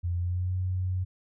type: tone with pitch glide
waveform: sine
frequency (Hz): 87.31 to 92.13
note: F2 to F#2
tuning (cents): 0 to -7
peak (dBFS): -26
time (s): 0.03-1.05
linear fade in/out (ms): 20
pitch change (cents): +93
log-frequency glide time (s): 0.16-0.54
effects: none